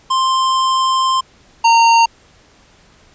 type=tone pair in turn; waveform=square; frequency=1048 / 921 Hz; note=C6 / A#5; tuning=+2 / -21 cents; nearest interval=major second; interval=223 cents; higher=first; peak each=-13 / -8 dBFS; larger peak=second; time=0.1-1.21 / 1.64-2.06 s; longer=first; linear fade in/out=10 ms; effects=pink hiss -49 dBFS RMS until 3.14 s + resampled to 16000 Hz